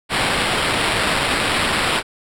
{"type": "noise with sample-and-hold", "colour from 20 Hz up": "white", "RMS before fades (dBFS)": -19, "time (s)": [0.09, 2.03], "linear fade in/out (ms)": 50, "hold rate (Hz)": 6300, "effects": ["low-pass 10000 Hz 12 dB/octave"]}